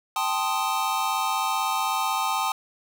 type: chord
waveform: square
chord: A half-diminished seventh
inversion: third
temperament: equal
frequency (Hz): 784 / 880 / 1046.5 / 1244.5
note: G5 / A5 / C6 / Eb6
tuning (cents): 0 / 0 / 0 / 0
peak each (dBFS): -30 / -29 / -31 / -29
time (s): 0.16-2.52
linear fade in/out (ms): 2
effects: none